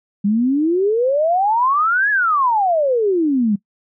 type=exponential two-way sweep; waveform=sine; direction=up then down; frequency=196 to 1729 to 196 Hz; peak=-13 dBFS; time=0.24-3.56 s; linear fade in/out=10 ms; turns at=2.1 s; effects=noise-tail reverb RT60 0.1 s tail -21 dB re dry